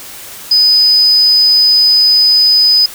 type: tone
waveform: sine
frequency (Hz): 5000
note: D#8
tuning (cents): +8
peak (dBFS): -5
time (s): 0.51-2.86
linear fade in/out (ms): 5
effects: white hiss -30 dBFS RMS until 2.94 s